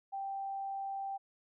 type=tone; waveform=sine; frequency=784 Hz; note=G5; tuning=in tune; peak=-36 dBFS; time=0.12-1.18 s; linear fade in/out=20 ms; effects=none